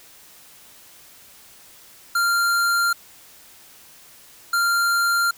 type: tone pair in turn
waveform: square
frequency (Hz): 1390 / 1390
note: F6 / F6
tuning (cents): -9 / -9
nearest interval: unison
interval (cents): 0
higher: neither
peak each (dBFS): -18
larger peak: neither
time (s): 2.15-2.93 / 4.53-5.31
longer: neither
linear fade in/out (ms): 5
effects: white hiss -48 dBFS RMS until 5.37 s